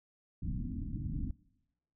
pink low-pass noise, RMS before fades -37 dBFS, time 0.42-1.31 s, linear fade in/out 5 ms, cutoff 300 Hz, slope 96 dB/octave, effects noise-tail reverb RT60 0.9 s tail -22 dB re dry

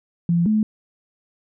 sine tone pair in turn, 170.8 / 215.2 Hz, F3 / A3, -38 / -38 cents, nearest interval major third, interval 400 cents, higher second, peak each -15 dBFS, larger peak neither, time 0.29-0.46 / 0.46-0.63 s, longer neither, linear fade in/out 2 ms, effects none

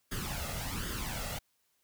pink noise with flanger, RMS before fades -37 dBFS, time 0.11-1.39 s, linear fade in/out 10 ms, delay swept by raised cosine 0.6 to 1.53 ms, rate 1.3 Hz, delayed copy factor +0.65, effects white hiss -75 dBFS RMS until 1.83 s

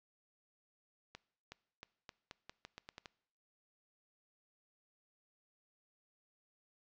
accelerating click train, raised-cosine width 0.2 ms, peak -30 dBFS, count 11, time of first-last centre 1.15-3.058 s, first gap 370 ms, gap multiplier 0.84, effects noise-tail reverb RT60 0.7 s tail -22 dB re dry + low-pass 6000 Hz 12 dB/octave

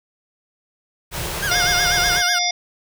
pink band-stop noise, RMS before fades -26 dBFS, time 1.11-2.23 s, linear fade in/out 50 ms, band 200 to 320 Hz, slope 96 dB/octave
40% pulse tone with vibrato, 1523 Hz, F#6, 50 cents sharp, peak -20 dBFS, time 1.42-2.39 s, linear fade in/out 10 ms, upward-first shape sine, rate 8.1 Hz, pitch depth 150 cents each way
harmonic tone, 710 Hz, F5, 28 cents sharp, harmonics 1 / 3 / 5 / 7 / 8, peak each -24 / -24 / -24 / -24 / -24 dBFS, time 1.51-2.51 s, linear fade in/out 5 ms
effects none

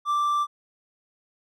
triangle tone, 1174.7 Hz, D6, in tune, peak -19 dBFS, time 0.05-0.47 s, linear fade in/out 50 ms, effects none

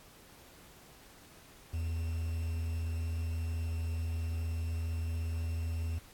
triangle tone with quantisation, 82.41 Hz, E2, in tune, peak -30 dBFS, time 1.73-5.99 s, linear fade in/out 10 ms, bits 9, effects pink hiss -57 dBFS RMS until 6.13 s + AAC 64 kbps

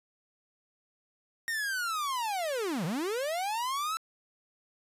45% pulse linear two-way sweep, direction down then up, 1864.7 to 146.83 to 1337 Hz, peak -30 dBFS, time 1.48-3.97 s, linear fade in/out 0 ms, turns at 2.85 s, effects resampled to 32000 Hz

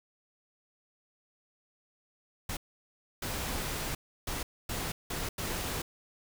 pink noise bursts at uneven times, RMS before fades -35 dBFS, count 6, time 2.49-2.57 / 3.22-3.95 / 4.27-4.43 / 4.69-4.92 / 5.1-5.29 / 5.38-5.82 s, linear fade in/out 5 ms, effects none

